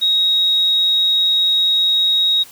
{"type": "tone", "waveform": "sine", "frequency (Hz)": 3781, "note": "A#7", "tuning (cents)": 24, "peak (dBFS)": -12, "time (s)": [0.01, 2.44], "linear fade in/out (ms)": 20, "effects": ["white hiss -42 dBFS RMS until 2.51 s"]}